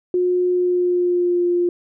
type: tone with pitch glide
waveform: sine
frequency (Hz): 360 to 351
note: F#4 to F4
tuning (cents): -47 to +9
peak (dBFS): -15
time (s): 0.14-1.69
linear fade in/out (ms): 2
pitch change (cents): -44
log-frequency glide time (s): 0.51-1.47
effects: none